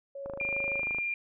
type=tone with tremolo; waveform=sine; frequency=554.4 Hz; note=C#5; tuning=in tune; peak=-36 dBFS; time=0.15-0.81 s; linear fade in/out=5 ms; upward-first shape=triangle; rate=2.4 Hz; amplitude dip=40%
type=click train; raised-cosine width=1 ms; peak=-27 dBFS; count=20; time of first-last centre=0.26-0.985 s; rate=26.2 Hz
type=tone; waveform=sine; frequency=2395 Hz; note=D7; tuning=33 cents sharp; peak=-29 dBFS; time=0.4-1.14 s; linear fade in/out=2 ms
effects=none